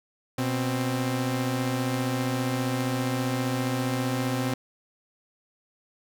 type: tone pair together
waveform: sawtooth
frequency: 123.83 / 262.7 Hz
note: B2 / C4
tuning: +5 / +7 cents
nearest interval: octave + minor second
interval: 1302 cents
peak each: -24 dBFS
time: 0.38-4.54 s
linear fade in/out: 5 ms
effects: none